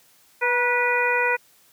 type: harmonic tone with a mistuned harmonic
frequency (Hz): 489.9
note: B4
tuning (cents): -14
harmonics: 1 / 2 / 3 / 4 / 5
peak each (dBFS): -25 / -25 / -25 / -25 / -25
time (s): 0.41-1.37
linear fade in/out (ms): 20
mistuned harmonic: 2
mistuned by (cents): -31
effects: white hiss -57 dBFS RMS until 1.72 s + high-pass 80 Hz 12 dB/octave